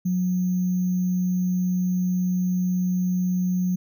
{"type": "tone with sample-and-hold", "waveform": "sine", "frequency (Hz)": 181.8, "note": "F#3", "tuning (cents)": -30, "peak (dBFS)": -20, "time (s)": [0.05, 3.76], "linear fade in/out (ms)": 10, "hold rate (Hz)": 6300, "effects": []}